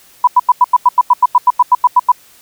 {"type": "tone bursts", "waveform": "sine", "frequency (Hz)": 987.8, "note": "B5", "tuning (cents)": 0, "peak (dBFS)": -3, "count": 16, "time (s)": [0.24, 2.119], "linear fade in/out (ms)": 5, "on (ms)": 34, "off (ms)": 89, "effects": ["white hiss -45 dBFS RMS until 2.41 s"]}